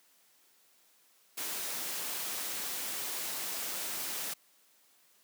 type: noise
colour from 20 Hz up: white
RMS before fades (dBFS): -37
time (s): 1.37-4.34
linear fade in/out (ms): 10
effects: white hiss -66 dBFS RMS until 5.23 s + high-pass 200 Hz 12 dB/octave